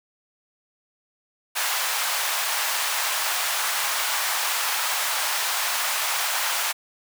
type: high-pass noise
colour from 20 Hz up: pink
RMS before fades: -25 dBFS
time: 1.55-6.73 s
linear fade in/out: 20 ms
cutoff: 790 Hz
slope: 24 dB/octave
effects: none